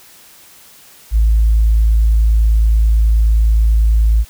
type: tone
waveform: sine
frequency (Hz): 54.7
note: A1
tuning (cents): -9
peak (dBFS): -7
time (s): 1.11-4.25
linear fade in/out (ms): 50
effects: tanh soft clip ceiling -4 dBFS + white hiss -43 dBFS RMS until 4.29 s